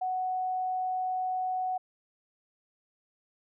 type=tone; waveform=sine; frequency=742 Hz; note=F#5; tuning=5 cents sharp; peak=-28 dBFS; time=0.01-1.78 s; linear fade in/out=10 ms; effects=none